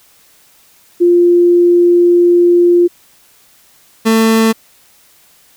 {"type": "tone pair in turn", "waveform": ["sine", "30% pulse"], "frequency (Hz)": [349.2, 223.5], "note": ["F4", "A3"], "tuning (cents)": [0, 27], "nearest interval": "minor sixth", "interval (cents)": 773, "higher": "first", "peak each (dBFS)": -5, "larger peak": "neither", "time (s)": [[1, 2.88], [4.05, 4.53]], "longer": "first", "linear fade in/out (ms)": 20, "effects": ["white hiss -48 dBFS RMS until 5.56 s"]}